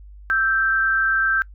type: tone pair together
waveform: sine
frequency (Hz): 1318.5 / 1568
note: E6 / G6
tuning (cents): 0 / 0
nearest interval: minor third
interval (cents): 300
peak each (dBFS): -24 / -17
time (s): 0.3-1.42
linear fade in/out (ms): 0
effects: noise-tail reverb RT60 0.1 s tail -22 dB re dry + added 50 Hz sine -39 dBFS peak until 1.54 s